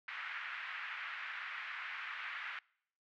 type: band-pass noise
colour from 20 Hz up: pink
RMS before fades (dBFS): -44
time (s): 0.08-2.59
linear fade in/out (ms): 2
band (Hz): 1400 to 2400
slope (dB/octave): 24
effects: noise-tail reverb RT60 0.7 s tail -26 dB re dry